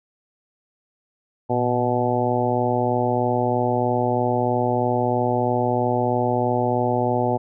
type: harmonic tone with a mistuned harmonic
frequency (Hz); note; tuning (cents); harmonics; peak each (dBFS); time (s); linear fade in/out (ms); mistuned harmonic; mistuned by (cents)
123.1; B2; -5; 1 / 2 / 3 / 4 / 5 / 6 / 7; -26 / -26 / -26 / -26 / -26 / -26 / -26; 1.49-7.38; 20; 1; -68
effects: none